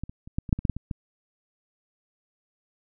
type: clicks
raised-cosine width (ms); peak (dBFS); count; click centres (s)
5; -19 / -27 / -30 / -13 / -23 / -6 / -19 / -11 / -10 / -20 / -17; 11; 0.036 / 0.095 / 0.275 / 0.385 / 0.492 / 0.528 / 0.59 / 0.652 / 0.697 / 0.766 / 0.912
effects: none